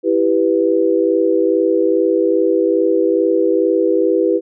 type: chord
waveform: sine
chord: E minor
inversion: none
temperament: equal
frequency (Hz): 329.6 / 392 / 493.9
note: E4 / G4 / B4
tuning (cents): 0 / 0 / 0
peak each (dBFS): -16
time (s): 0.03-4.41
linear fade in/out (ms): 50
effects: none